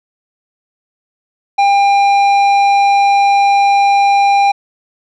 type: tone with tanh clipping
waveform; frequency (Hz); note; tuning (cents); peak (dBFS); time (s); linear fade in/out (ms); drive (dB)
sine; 800; G5; +35; -9; 1.58-4.52; 10; 11
effects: none